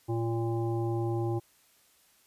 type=harmonic tone; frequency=115 Hz; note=A#2; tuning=23 cents flat; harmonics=1 / 3 / 5 / 7 / 9; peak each=-30 / -31 / -44 / -39 / -49 dBFS; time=0.08-1.4 s; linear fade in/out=20 ms; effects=white hiss -64 dBFS RMS until 2.26 s + resampled to 32000 Hz